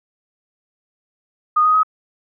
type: tone with pitch steps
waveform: sine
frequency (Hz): 1232 / 1249.2 / 1266.6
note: D#6 / D#6 / D#6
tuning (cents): -17 / +7 / +30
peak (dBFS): -11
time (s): 1.56-1.833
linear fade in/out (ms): 10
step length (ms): 91
effects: none